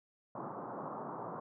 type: band-pass noise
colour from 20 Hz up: white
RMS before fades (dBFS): -43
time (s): 0.35-1.4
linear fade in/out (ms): 5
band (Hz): 120 to 1200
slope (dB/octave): 48
effects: none